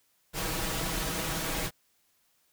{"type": "noise with comb filter", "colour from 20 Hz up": "pink", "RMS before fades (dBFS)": -32, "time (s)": [0.33, 1.71], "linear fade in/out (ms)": 50, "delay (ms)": 6.2, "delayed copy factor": 0.7, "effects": ["white hiss -70 dBFS RMS until 2.52 s"]}